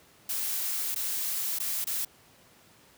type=noise with dropouts; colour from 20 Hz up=blue; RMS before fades=-31 dBFS; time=0.29-2.05 s; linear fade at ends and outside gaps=5 ms; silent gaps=0.947-0.959 / 1.588-1.599 / 1.844-1.869 s; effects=pink hiss -58 dBFS RMS until 2.97 s + high-pass 100 Hz 12 dB/octave